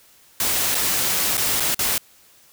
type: noise with dropouts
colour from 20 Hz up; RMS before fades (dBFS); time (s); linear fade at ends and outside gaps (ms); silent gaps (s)
white; -21; 0.4-1.98; 2; 0.747-0.751 / 1.371-1.377 / 1.599-1.603 / 1.746-1.791
effects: white hiss -53 dBFS RMS until 2.52 s